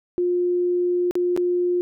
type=tone with dropouts; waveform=sine; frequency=355 Hz; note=F4; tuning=28 cents sharp; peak=-18 dBFS; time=0.18-1.81 s; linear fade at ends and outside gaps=0 ms; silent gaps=1.11-1.154 / 1.364-1.375 s; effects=none